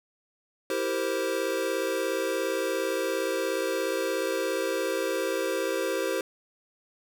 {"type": "chord", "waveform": "square", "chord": "C dominant seventh", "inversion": "first", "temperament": "equal with one note detuned", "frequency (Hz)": [329.6, 389.5, 466.2, 523.3], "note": ["E4", "G4", "Bb4", "C5"], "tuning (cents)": [0, -11, 0, 0], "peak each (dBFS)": [-35, -32, -34, -31], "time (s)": [0.7, 6.21], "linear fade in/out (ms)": 2, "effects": []}